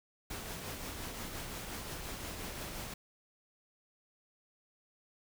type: noise with tremolo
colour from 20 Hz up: pink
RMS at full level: -41 dBFS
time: 0.3-2.94 s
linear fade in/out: 5 ms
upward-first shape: triangle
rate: 5.7 Hz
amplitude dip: 35%
effects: none